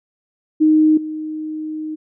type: tone with level steps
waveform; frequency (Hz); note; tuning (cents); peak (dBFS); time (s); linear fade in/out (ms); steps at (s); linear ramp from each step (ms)
sine; 310.4; D#4; -4; -9 / -23; 0.6-1.96; 20; 0.97; 5
effects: none